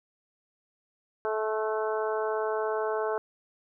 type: harmonic tone with a mistuned harmonic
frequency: 217 Hz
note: A3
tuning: 24 cents flat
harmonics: 2 / 3 / 4 / 5 / 6 / 7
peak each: -29 / -33 / -35 / -37 / -39 / -40 dBFS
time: 1.25-3.18 s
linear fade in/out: 0 ms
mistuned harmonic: 6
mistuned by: +24 cents
effects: none